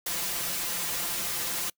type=noise with comb filter; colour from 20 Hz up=white; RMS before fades=-31 dBFS; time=0.06-1.7 s; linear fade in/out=5 ms; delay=5.8 ms; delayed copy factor=+0.75; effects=noise-tail reverb RT60 0.1 s tail -25 dB re dry